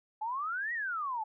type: exponential two-way sweep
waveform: sine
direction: up then down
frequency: 839 to 1942 to 839 Hz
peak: -32 dBFS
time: 0.21-1.24 s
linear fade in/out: 10 ms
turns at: 0.73 s
effects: none